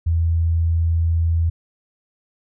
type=tone; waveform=sine; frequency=82.9 Hz; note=E2; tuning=10 cents sharp; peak=-15 dBFS; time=0.06-1.5 s; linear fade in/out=10 ms; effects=none